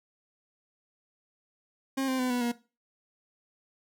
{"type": "tone with pitch steps", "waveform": "40% pulse", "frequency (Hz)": [268.4, 260.6, 253, 245.7, 238.6], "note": ["C4", "C4", "B3", "B3", "A#3"], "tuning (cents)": [44, -7, 42, -9, 41], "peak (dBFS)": -26, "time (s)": [1.97, 2.52], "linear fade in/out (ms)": 10, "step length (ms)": 110, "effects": ["noise-tail reverb RT60 0.3 s tail -17 dB re dry"]}